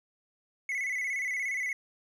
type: tone with vibrato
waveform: triangle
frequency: 2093 Hz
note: C7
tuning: in tune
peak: -28 dBFS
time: 0.69-1.73 s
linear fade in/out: 2 ms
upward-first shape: square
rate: 17 Hz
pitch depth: 75 cents each way
effects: none